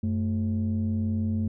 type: tone pair together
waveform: sine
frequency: 93.95 / 220 Hz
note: F#2 / A3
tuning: +27 / 0 cents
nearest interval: octave + minor third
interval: 1473 cents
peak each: -25 dBFS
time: 0.03-1.48 s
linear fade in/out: 5 ms
effects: tanh soft clip ceiling -20 dBFS

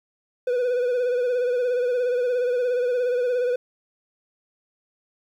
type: tone with vibrato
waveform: triangle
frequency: 493.9 Hz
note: B4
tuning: in tune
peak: -18 dBFS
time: 0.47-3.56 s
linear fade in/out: 5 ms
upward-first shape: sine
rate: 17 Hz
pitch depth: 48 cents each way
effects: 10-bit

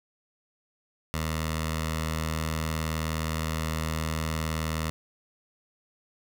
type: tone with notch filter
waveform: 10% pulse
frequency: 79.4 Hz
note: D#2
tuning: 36 cents sharp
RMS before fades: -30 dBFS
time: 1.14-4.9 s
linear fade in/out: 0 ms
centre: 350 Hz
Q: 0.77
effects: none

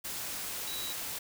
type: tone in noise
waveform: sine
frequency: 3900 Hz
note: B7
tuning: 23 cents flat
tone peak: -39 dBFS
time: 0.67-0.93 s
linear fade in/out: 10 ms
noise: white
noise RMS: -38 dBFS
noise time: 0.04-1.19 s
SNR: -4 dB
effects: none

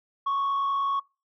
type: tone with frequency modulation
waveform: sine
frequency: 1108.7 Hz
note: C#6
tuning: in tune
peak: -21 dBFS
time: 0.26-1 s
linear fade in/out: 10 ms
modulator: 49.1 Hz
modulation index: 0.35
effects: noise-tail reverb RT60 0.3 s tail -25 dB re dry + tanh soft clip ceiling -22 dBFS

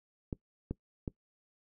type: clicks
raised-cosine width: 3 ms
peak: -22 dBFS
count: 3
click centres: 0.328 / 0.71 / 1.078 s
effects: noise-tail reverb RT60 0.1 s tail -21 dB re dry

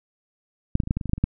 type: clicks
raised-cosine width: 5 ms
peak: -6 / -7 / -26 / -17 / -8 / -13 / -18 / -17 / -16 / -7 / -20 / -7 dBFS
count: 12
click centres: 0.754 / 0.802 / 0.836 / 0.874 / 0.909 / 0.97 / 1.012 / 1.057 / 1.095 / 1.134 / 1.18 / 1.24 s
effects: none

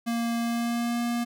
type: tone with pitch glide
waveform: square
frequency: 233.1 to 237.4 Hz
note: A#3 to A#3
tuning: 0 to +32 cents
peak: -26 dBFS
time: 0.06-1.25 s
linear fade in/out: 20 ms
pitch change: +32 cents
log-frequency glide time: 0.38-1.01 s
effects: none

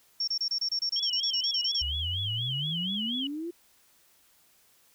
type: tone bursts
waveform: sine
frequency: 5490 Hz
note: F8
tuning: 31 cents flat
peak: -26 dBFS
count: 16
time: 0.2-1.821 s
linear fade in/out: 5 ms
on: 76 ms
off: 27 ms
type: tone with vibrato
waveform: sine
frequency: 3136 Hz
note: G7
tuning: in tune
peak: -30 dBFS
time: 0.96-3.27 s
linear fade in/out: 2 ms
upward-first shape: sine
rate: 4.2 Hz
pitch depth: 140 cents each way
type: exponential sweep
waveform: sine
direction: up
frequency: 65.41 to 353 Hz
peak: -32 dBFS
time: 1.81-3.51 s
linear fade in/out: 10 ms
effects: white hiss -63 dBFS RMS until 4.94 s

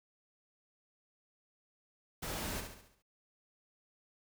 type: noise with echo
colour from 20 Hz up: pink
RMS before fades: -40 dBFS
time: 2.22-2.61 s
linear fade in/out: 10 ms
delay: 69 ms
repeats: 6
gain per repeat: -6 dB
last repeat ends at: 3.024 s
effects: none

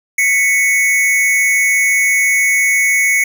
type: tone pair together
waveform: square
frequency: 1997.5 / 2217 Hz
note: B6 / C#7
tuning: +19 / 0 cents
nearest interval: major second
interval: 181 cents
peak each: -18 / -12 dBFS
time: 0.18-3.24 s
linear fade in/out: 5 ms
effects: none

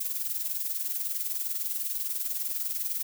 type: noise with tremolo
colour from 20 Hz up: violet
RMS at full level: -29 dBFS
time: 0-3.03 s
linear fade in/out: 10 ms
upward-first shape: sine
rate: 20 Hz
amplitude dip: 60%
effects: none

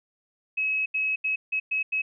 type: tone bursts at uneven times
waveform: sine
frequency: 2565 Hz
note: E7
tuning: 48 cents flat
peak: -23 dBFS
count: 6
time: 0.57-0.86 / 0.94-1.16 / 1.24-1.36 / 1.52-1.6 / 1.71-1.83 / 1.92-2.02 s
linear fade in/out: 10 ms
effects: none

